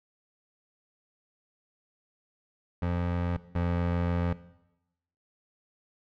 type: tone pair in turn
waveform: 25% pulse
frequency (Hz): 87.31 / 86.76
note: F2 / F2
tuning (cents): 0 / -11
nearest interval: unison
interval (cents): 11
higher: first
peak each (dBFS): -23 / -22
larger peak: second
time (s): 2.82-3.37 / 3.55-4.33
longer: second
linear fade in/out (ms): 5
effects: noise-tail reverb RT60 0.9 s tail -17 dB re dry + low-pass 2000 Hz 12 dB/octave